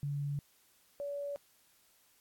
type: tone pair in turn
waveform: sine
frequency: 143.1 / 570.4 Hz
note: D3 / C#5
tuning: -45 / +49 cents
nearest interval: 2 octaves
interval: 2394 cents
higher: second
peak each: -33 / -36 dBFS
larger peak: first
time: 0.03-0.39 / 1-1.36 s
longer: neither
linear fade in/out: 0 ms
effects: white hiss -68 dBFS RMS until 2.2 s + AAC 64 kbps